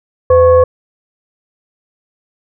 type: tone with frequency modulation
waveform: sine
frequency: 508 Hz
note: B4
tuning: 49 cents sharp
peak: -4 dBFS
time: 0.3-0.64 s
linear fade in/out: 5 ms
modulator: 592 Hz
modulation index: 0.57
effects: none